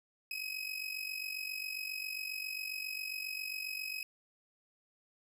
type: tone with amplitude modulation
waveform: 30% pulse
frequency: 2541 Hz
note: D#7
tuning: 36 cents sharp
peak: -32 dBFS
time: 0.31-4.03 s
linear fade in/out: 2 ms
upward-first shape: sine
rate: 47.4 Hz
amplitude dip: 70%
effects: none